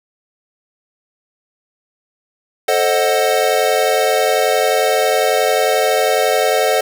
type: chord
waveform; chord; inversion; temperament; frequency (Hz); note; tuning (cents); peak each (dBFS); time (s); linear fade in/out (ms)
square; A diminished seventh; none; equal with one note detuned; 440 / 530.6 / 622.3 / 740; A4 / C5 / Eb5 / Gb5; 0 / +24 / 0 / 0; -19; 2.68-6.81; 5
effects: none